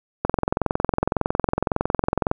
click train, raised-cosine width 1 ms, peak -5 dBFS, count 46, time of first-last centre 0.25-2.314 s, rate 21.8 Hz, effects none

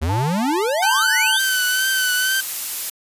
square exponential sweep, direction up, 73.4 to 3836 Hz, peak -19 dBFS, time 0.01-1.4 s, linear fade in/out 20 ms
sine tone with tremolo, 880 Hz, A5, in tune, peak -22 dBFS, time 0.09-1.37 s, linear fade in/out 5 ms, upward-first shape triangle, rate 2.8 Hz, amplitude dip 50%
sawtooth tone with vibrato, 1521 Hz, F#6, 47 cents sharp, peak -14 dBFS, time 0.82-2.41 s, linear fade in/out 10 ms, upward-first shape triangle, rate 2.1 Hz, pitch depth 49 cents each way
blue noise, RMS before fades -24 dBFS, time 1.39-2.9 s, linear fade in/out 5 ms
effects resampled to 32000 Hz

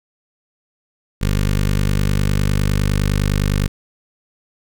15% pulse tone with notch filter, 49.84 Hz, G1, 29 cents sharp, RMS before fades -17 dBFS, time 1.21-3.68 s, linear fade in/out 10 ms, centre 730 Hz, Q 0.86, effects none

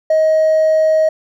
triangle tone with hard clipping, 630 Hz, D#5, 21 cents sharp, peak -9 dBFS, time 0.1-1.09 s, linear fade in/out 5 ms, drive 2 dB, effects none

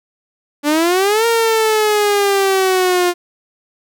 sawtooth exponential two-way sweep, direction up then down, 286.2 to 465.5 to 351.2 Hz, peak -8 dBFS, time 0.63-3.14 s, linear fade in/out 50 ms, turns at 1.26 s, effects none

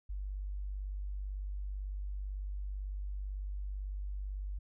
sine tone, 49 Hz, G1, in tune, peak -36 dBFS, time 0.09-4.59 s, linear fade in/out 10 ms, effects none

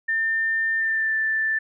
sine tone with pitch glide, 1800 to 1766 Hz, A6 to A6, +39 to +6 cents, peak -20 dBFS, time 0.08-1.59 s, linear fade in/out 10 ms, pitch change -33 cents, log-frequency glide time 0.76-1.15 s, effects none

